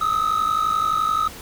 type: tone pair together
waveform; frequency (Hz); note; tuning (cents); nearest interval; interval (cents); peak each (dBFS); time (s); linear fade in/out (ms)
triangle; 1244.5 / 1296.1; D#6 / E6; 0 / -30; minor second; 70; -18; 0.01-1.28; 5
effects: tanh soft clip ceiling -13 dBFS + pink hiss -38 dBFS RMS until 1.41 s